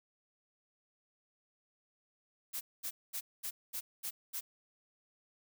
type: noise bursts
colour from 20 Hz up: blue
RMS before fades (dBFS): -39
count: 7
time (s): 2.53-4.41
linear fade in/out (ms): 20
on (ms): 80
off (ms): 220
effects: none